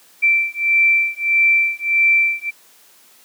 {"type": "beating tone pair", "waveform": "sine", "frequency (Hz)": [2341, 2342.6], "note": ["D7", "D7"], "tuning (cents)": [-6, -5], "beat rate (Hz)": 1.6, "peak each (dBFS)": -16, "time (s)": [0.22, 2.51], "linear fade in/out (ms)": 20, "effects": ["white hiss -50 dBFS RMS until 3.24 s", "high-pass 200 Hz 12 dB/octave"]}